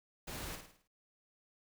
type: noise with echo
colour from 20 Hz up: pink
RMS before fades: -44 dBFS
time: 0.27-0.56 s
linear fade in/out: 10 ms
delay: 53 ms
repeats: 6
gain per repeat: -6 dB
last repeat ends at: 0.878 s
effects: none